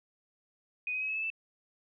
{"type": "tone with pitch steps", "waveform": "sine", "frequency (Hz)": [2489, 2519, 2550, 2581, 2613, 2645], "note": ["D#7", "D#7", "D#7", "E7", "E7", "E7"], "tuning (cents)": [0, 21, 42, -37, -16, 5], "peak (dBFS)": -31, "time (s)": [0.87, 1.302], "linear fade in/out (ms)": 2, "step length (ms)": 72, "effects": []}